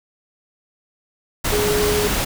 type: tone in noise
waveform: sine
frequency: 417.7 Hz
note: G#4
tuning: 10 cents sharp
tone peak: -18 dBFS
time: 1.52-2.08 s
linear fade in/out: 10 ms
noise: pink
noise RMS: -21 dBFS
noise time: 1.44-2.25 s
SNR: 0 dB
effects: none